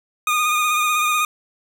25% pulse tone with vibrato, 1226 Hz, D#6, 26 cents flat, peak -13 dBFS, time 0.27-1.25 s, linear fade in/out 2 ms, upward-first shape sine, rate 16 Hz, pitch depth 27 cents each way, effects none

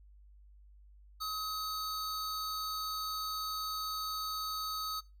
square tone pair together, 1267 / 4515 Hz, D#6 / C#8, +31 / +31 cents, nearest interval octave + minor seventh, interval 2200 cents, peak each -38 / -40 dBFS, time 1.2-5.01 s, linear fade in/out 20 ms, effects noise-tail reverb RT60 0.3 s tail -23 dB re dry + added 50 Hz sine -55 dBFS peak until 5.2 s

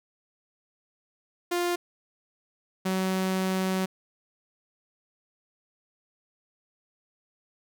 sawtooth tone pair in turn, 350.5 / 188.15 Hz, F4 / F#3, +6 / +29 cents, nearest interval major seventh, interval 1077 cents, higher first, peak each -21 dBFS, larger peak neither, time 1.51-1.76 / 2.85-3.86 s, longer second, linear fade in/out 10 ms, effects none

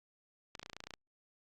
clicks, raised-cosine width 0.2 ms, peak -27 dBFS, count 12, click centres 0.552 / 0.595 / 0.63 / 0.661 / 0.698 / 0.732 / 0.766 / 0.804 / 0.839 / 0.87 / 0.907 / 0.938 s, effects Opus 48 kbps

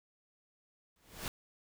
pink noise with exponential growth, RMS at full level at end -36 dBFS, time 0.96-1.28 s, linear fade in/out 1 ms, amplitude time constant 68 ms, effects none

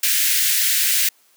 white high-pass noise, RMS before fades -18 dBFS, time 0.03-1.09 s, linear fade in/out 5 ms, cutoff 1600 Hz, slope 48 dB/octave, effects white hiss -57 dBFS RMS until 1.36 s + high-pass 300 Hz 12 dB/octave

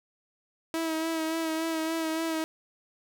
sawtooth tone with vibrato, 322.8 Hz, E4, 36 cents flat, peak -24 dBFS, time 0.74-2.44 s, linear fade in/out 0 ms, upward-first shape sine, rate 3.5 Hz, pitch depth 29 cents each way, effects none

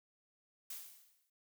blue noise with exponential decay, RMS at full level -43 dBFS, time 0.7-1.3 s, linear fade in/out 5 ms, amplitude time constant 130 ms, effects none

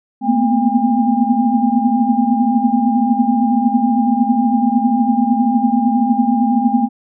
sine tone cluster, 221.2 / 232.2 / 244.9 / 253.9 / 804 Hz, A3 / A#3 / B3 / B3 / G5, +9 / -7 / -14 / +48 / +44 cents, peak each -18 dBFS, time 0.21-6.89 s, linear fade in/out 50 ms, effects none

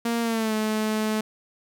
sawtooth tone with pitch glide, 233.1 to 216.2 Hz, A#3 to A3, 0 to -30 cents, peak -19 dBFS, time 0.05-1.21 s, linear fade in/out 5 ms, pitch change -130 cents, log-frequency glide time 0.21-0.54 s, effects none

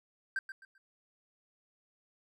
triangle tone with echo, 1568 Hz, G6, in tune, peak -28 dBFS, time 0.36-0.39 s, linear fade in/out 2 ms, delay 130 ms, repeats 3, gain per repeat -11 dB, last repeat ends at 0.78 s, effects tanh soft clip ceiling -25 dBFS

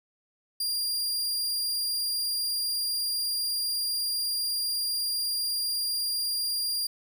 sawtooth tone, 4792 Hz, D8, 34 cents sharp, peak -24 dBFS, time 0.6-6.87 s, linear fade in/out 5 ms, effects none

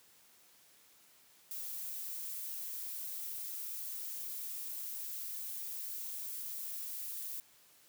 violet noise with high-pass filter sweep, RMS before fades -42 dBFS, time 1.51-7.4 s, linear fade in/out 0 ms, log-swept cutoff 500 to 280 Hz, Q 1.9, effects white hiss -64 dBFS RMS until 7.88 s + high-pass 80 Hz 12 dB/octave

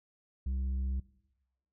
triangle tone with tanh clipping, 65.41 Hz, C2, in tune, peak -32 dBFS, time 0.46-1 s, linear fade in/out 5 ms, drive 10 dB, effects noise-tail reverb RT60 0.9 s tail -19 dB re dry

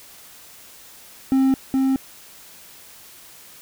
triangle tone with echo, 266.1 Hz, C4, 29 cents sharp, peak -12 dBFS, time 1.32-1.54 s, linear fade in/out 0 ms, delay 420 ms, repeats 1, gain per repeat -2 dB, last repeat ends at 1.96 s, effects white hiss -45 dBFS RMS until 3.61 s

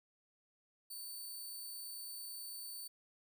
5% pulse tone, 4529 Hz, C#8, 36 cents sharp, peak -38 dBFS, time 0.9-2.88 s, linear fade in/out 10 ms, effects none

